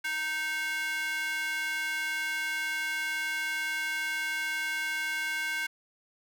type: tone with high-pass filter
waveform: square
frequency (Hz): 311.1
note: D#4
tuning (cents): 0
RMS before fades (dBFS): -32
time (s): 0.04-5.67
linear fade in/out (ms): 10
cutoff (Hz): 1800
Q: 9.6
effects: none

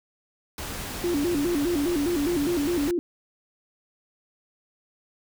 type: noise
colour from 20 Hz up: pink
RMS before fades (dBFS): -34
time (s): 0.58-2.91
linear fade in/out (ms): 2
type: tone with vibrato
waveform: sine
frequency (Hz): 316.5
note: D#4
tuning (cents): +30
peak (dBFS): -22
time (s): 1.04-2.99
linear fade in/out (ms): 0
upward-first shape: square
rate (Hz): 4.9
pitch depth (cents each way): 170
effects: none

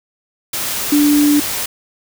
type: tone in noise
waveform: sine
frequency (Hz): 293.2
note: D4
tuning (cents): -3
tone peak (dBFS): -9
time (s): 0.92-1.4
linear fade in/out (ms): 5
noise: white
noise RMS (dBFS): -21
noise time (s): 0.53-1.66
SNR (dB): +9
effects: none

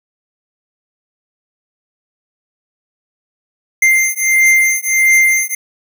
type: beating tone pair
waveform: square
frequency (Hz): 2093 / 2094.5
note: C7 / C7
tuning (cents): 0 / +1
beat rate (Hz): 1.5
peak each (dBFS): -13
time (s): 3.82-5.55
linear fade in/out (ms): 5
effects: none

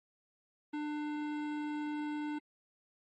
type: tone with hard clipping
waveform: sine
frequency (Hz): 298.6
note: D4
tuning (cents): +29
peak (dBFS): -37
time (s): 0.73-2.39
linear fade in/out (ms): 10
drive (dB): 16
effects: MP3 32 kbps

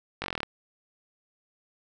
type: slowing click train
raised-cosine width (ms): 0.3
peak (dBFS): -14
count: 10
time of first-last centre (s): 0.22-0.432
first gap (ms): 20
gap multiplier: 1.04
effects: none

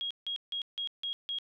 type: tone bursts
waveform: sine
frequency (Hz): 3282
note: G#7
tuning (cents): -21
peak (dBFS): -32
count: 6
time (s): 0.01-1.386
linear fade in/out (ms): 0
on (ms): 96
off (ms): 160
effects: none

